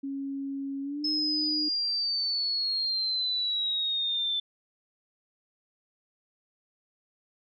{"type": "tone with pitch glide", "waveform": "sine", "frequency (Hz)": [275.2, 303.6], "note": ["C#4", "D#4"], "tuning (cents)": [-12, -42], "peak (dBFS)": -31, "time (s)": [0.03, 1.69], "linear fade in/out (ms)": 10, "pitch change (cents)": 170, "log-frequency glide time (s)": [0.82, 1.08]}
{"type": "exponential sweep", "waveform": "sine", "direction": "down", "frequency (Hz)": [5200, 3520], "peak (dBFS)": -26, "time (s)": [1.04, 4.4], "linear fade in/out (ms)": 5}
{"effects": []}